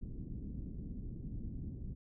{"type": "low-pass noise", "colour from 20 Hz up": "pink", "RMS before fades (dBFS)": -43, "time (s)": [0.01, 1.95], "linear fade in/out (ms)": 20, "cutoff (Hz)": 270, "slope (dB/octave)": 24, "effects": []}